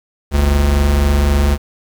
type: tone pair together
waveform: square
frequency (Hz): 47.72 / 71.5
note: G1 / D2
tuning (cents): -46 / -46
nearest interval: perfect fifth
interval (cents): 700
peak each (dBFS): -18 / -12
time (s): 0.31-1.58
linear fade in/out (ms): 50
effects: 7-bit